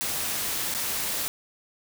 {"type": "noise with dropouts", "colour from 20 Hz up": "white", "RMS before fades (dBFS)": -29, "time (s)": [0.01, 1.28], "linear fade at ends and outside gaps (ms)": 0, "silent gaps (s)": [0.74, 0.748], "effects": []}